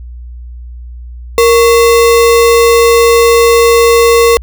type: tone with sample-and-hold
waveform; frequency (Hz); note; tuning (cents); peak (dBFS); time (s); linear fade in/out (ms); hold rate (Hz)
sine; 466.2; A#4; 0; -3; 1.38-4.37; 0; 1575
effects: added 60 Hz sine -24 dBFS peak until 4.42 s